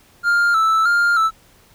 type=tone with vibrato; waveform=triangle; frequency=1359 Hz; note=F6; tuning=48 cents flat; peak=-11 dBFS; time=0.23-1.31 s; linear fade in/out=50 ms; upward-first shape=square; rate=1.6 Hz; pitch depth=55 cents each way; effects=pink hiss -52 dBFS RMS until 1.74 s